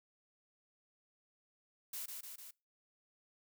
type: noise with echo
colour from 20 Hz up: blue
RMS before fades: -43 dBFS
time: 1.93-2.06 s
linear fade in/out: 5 ms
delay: 150 ms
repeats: 3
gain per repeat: -3 dB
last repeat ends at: 2.51 s
effects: noise-tail reverb RT60 0.3 s tail -25 dB re dry